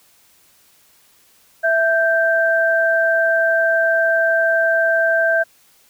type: tone pair together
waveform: sine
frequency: 659.3 / 1568.1 Hz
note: E5 / G6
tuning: 0 / 0 cents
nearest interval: octave + minor third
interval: 1500 cents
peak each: -16 dBFS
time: 1.63-5.44 s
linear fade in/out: 20 ms
effects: white hiss -54 dBFS RMS until 5.89 s